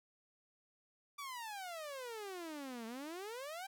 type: exponential two-way sweep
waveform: sawtooth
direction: down then up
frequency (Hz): 1174.7 to 220 to 800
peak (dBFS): -40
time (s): 1.18-3.67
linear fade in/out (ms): 10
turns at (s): 2.86
effects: none